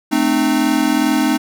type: chord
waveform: square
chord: A diminished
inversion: none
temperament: equal with one note detuned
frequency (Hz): 220 / 261.6 / 304.5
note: A3 / C4 / Eb4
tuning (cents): 0 / 0 / -37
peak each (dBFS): -21 / -18 / -17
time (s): 0.11-1.38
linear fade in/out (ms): 20
effects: none